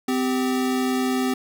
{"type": "tone pair together", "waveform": "square", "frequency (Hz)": [256.4, 392], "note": ["C4", "G4"], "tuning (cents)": [-35, 0], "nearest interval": "perfect fifth", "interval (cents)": 735, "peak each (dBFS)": [-22, -28], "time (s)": [0.08, 1.34], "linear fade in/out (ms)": 5, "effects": []}